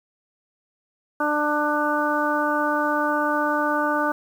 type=harmonic tone; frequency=297.3 Hz; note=D4; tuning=21 cents sharp; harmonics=1 / 2 / 3 / 4 / 5; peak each=-26 / -26 / -26 / -26 / -26 dBFS; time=1.2-4.12 s; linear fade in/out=5 ms; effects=8-bit